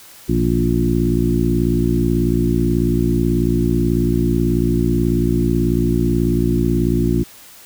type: harmonic tone with a mistuned harmonic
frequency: 58.27 Hz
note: A#1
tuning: in tune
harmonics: 1 / 2 / 3 / 4 / 5 / 6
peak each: -21 / -21 / -21 / -21 / -21 / -21 dBFS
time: 0.28-7.24 s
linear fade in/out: 20 ms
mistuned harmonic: 2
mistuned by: +64 cents
effects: white hiss -42 dBFS RMS until 7.65 s